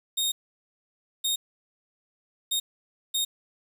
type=tone bursts at uneven times; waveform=sawtooth; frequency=3705 Hz; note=A#7; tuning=11 cents flat; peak=-21 dBFS; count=4; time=0.17-0.32 / 1.24-1.36 / 2.51-2.6 / 3.14-3.25 s; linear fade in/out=10 ms; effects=8-bit